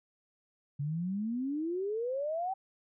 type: exponential sweep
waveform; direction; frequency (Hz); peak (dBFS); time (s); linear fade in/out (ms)
sine; up; 138.59 to 784; -31; 0.79-2.54; 10
effects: none